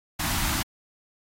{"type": "band-stop noise", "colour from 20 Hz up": "pink", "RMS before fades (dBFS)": -27, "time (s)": [0.19, 0.63], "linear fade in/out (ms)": 10, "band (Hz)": [320, 690], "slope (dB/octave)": 48, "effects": ["AAC 48 kbps"]}